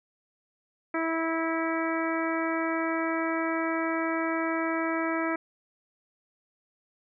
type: harmonic tone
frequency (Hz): 326.3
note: E4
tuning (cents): -18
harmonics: 1 / 2 / 3 / 4 / 5 / 6 / 7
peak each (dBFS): -29 / -33 / -36 / -34 / -37 / -37 / -38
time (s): 0.94-5.36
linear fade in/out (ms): 5
effects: none